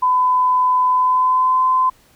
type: tone with pitch glide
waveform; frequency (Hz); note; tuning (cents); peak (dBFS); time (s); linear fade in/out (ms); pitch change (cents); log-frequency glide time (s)
sine; 1007 to 1026.4; B5 to C6; +33 to -34; -12; 0.02-1.9; 10; +33; 0.87-1.65
effects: pink hiss -53 dBFS RMS until 2.15 s